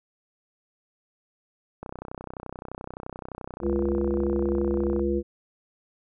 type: click train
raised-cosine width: 1 ms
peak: -22 dBFS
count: 101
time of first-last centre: 1.83-4.995 s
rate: 31.6 Hz
type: harmonic tone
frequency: 69.3 Hz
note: C#2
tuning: in tune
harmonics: 1 / 3 / 5 / 7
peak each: -30 / -29 / -25 / -30 dBFS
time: 3.61-5.23 s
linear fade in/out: 50 ms
effects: none

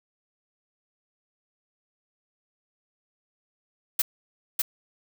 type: noise with echo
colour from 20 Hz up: blue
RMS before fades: -22 dBFS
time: 3.99-4.02 s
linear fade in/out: 5 ms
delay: 600 ms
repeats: 1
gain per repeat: -2 dB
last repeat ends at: 4.62 s
effects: none

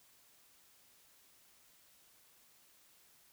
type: silence
effects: white hiss -66 dBFS RMS until 3.32 s

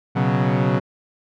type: chord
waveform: sawtooth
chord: B suspended second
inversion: none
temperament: equal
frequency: 123.47 / 138.59 / 185 Hz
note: B2 / C#3 / F#3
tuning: 0 / 0 / 0 cents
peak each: -17 dBFS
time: 0.15-0.8 s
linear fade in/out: 20 ms
effects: low-pass 2000 Hz 12 dB/octave

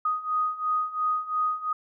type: beating tone pair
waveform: sine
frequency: 1244.5 / 1247.4 Hz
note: D#6 / D#6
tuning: 0 / +4 cents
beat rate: 2.9 Hz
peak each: -29 / -26 dBFS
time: 0.05-1.73 s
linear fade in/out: 5 ms
effects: none

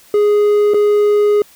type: tone with dropouts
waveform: triangle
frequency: 415.3 Hz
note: G#4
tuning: in tune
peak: -7 dBFS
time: 0.14-1.42 s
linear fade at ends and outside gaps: 2 ms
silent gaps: 0.737-0.743 s
effects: white hiss -46 dBFS RMS until 1.55 s

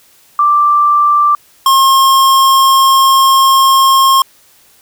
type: tone pair in turn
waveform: sine / square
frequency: 1176 / 1073 Hz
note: D6 / C6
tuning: +2 / +43 cents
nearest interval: major second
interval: 159 cents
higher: first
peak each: -6 dBFS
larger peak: neither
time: 0.39-1.35 / 1.66-4.22 s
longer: second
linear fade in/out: 2 ms
effects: white hiss -47 dBFS RMS until 4.81 s

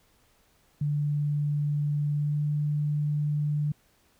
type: tone with pitch glide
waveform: sine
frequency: 146.83 to 148.28 Hz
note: D3 to D3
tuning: 0 to +17 cents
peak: -24 dBFS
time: 0.81-3.72 s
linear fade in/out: 5 ms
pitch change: +17 cents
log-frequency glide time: 2.15-2.42 s
effects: pink hiss -65 dBFS RMS until 4.19 s

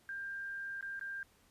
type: tone with dropouts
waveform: sine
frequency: 1593 Hz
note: G6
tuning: 27 cents sharp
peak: -39 dBFS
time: 0.09-1.23 s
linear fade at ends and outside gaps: 1 ms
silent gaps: 0.81-0.826 / 0.994-1.011 s
effects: pink hiss -68 dBFS RMS until 1.5 s + resampled to 32000 Hz

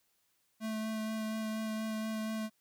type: tone with vibrato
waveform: square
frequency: 218.8 Hz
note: A3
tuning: 9 cents flat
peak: -35 dBFS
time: 0.6-2.5 s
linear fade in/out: 50 ms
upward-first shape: sine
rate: 4.2 Hz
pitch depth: 12 cents each way
effects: white hiss -75 dBFS RMS until 2.6 s

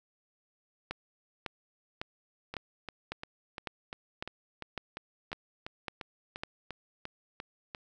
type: two click trains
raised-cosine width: 0.3 ms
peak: -19 / -23 dBFS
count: 11 / 16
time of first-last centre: 0.91-6.435 / 2.54-7.748 s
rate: 1.81 / 2.88 Hz
effects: none

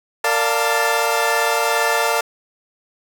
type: chord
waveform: 20% pulse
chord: Bb major seventh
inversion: none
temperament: equal with one note detuned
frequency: 458.7 / 587.3 / 698.5 / 880 Hz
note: Bb4 / D5 / F5 / A5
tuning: -28 / 0 / 0 / 0 cents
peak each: -17 dBFS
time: 0.24-2.21 s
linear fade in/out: 5 ms
effects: none

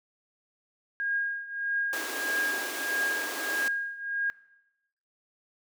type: tone with tremolo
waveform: sine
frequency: 1627 Hz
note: G#6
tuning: 36 cents flat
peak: -24 dBFS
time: 1-4.3 s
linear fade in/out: 0 ms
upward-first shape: triangle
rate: 1.6 Hz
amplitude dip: 85%
type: high-pass noise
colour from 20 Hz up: pink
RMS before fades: -36 dBFS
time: 1.93-3.68 s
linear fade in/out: 0 ms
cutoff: 270 Hz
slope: 48 dB/octave
effects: noise-tail reverb RT60 0.9 s tail -20 dB re dry

